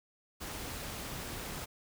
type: noise with amplitude modulation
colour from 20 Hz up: pink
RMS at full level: -40 dBFS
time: 0.4-1.66 s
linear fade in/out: 20 ms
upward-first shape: sine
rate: 214 Hz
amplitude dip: 30%
effects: none